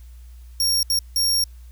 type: tone bursts at uneven times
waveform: sawtooth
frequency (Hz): 5560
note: F8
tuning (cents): -9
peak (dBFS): -15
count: 3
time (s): 0.6-0.83 / 0.9-0.99 / 1.16-1.44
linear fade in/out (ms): 2
effects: added 60 Hz sine -39 dBFS peak until 1.71 s + white hiss -59 dBFS RMS until 1.71 s